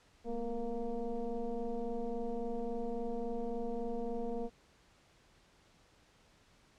sine tone with frequency modulation, 240.8 Hz, B3, 44 cents flat, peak -34 dBFS, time 0.24-4.5 s, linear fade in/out 50 ms, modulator 229 Hz, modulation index 1.7, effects pink hiss -66 dBFS RMS until 6.78 s + low-pass 7000 Hz 12 dB/octave

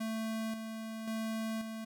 square tone with tremolo, 222 Hz, A3, 16 cents sharp, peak -35 dBFS, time 0-1.85 s, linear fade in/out 10 ms, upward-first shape square, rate 0.93 Hz, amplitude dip 45%, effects none

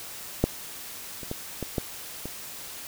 clicks, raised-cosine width 2 ms, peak -6 / -25 / -17 / -17 / -12 / -20 dBFS, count 6, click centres 0.44 / 1.232 / 1.314 / 1.627 / 1.782 / 2.256 s, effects white hiss -40 dBFS RMS until 2.87 s

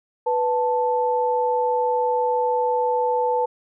sine tone pair together, 493.9 / 880 Hz, B4 / A5, 0 / 0 cents, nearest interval minor seventh, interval 1000 cents, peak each -21 / -21 dBFS, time 0.26-3.46 s, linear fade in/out 10 ms, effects none

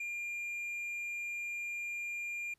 triangle tone, 2400 Hz, D7, 37 cents sharp, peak -35 dBFS, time 0-2.54 s, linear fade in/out 5 ms, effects pink hiss -75 dBFS RMS until 2.58 s + resampled to 32000 Hz

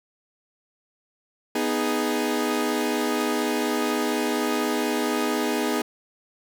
sawtooth chord, G# minor, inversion first, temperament equal, 246.9 / 311.1 / 415.3 Hz, B3 / D#4 / G#4, 0 / 0 / 0 cents, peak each -23 dBFS, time 1.55-5.82 s, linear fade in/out 5 ms, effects none

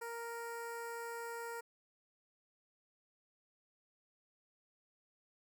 15% pulse tone with notch filter, 466.2 Hz, A#4, in tune, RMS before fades -44 dBFS, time 0.01-1.61 s, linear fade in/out 10 ms, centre 3700 Hz, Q 0.75, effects none

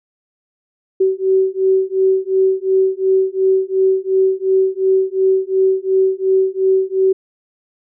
sine beating tone pair, 379.3 / 382.1 Hz, F#4 / G4, +43 / -44 cents, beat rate 2.8 Hz, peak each -15 dBFS, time 1-7.13 s, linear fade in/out 10 ms, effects none

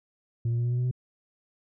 sine tone with pitch steps, 116.54 / 118.03 / 119.54 / 121.07 / 122.62 / 124.19 / 125.77 Hz, A#2 / A#2 / A#2 / B2 / B2 / B2 / B2, 0 / +22 / +44 / -34 / -12 / +10 / +32 cents, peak -21 dBFS, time 0.45-0.912 s, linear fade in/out 5 ms, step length 66 ms, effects tanh soft clip ceiling -23 dBFS

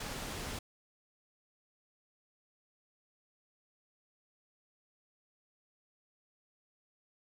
pink low-pass noise, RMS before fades -41 dBFS, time 0-0.59 s, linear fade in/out 5 ms, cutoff 10000 Hz, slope 12 dB/octave, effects none

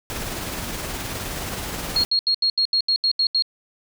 pink noise with tremolo, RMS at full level -28 dBFS, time 0.1-2.05 s, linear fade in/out 0 ms, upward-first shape triangle, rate 19 Hz, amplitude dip 35%
sine tone bursts, 4280 Hz, C8, 38 cents sharp, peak -16 dBFS, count 10, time 1.96-3.423 s, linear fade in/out 2 ms, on 77 ms, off 77 ms
effects none

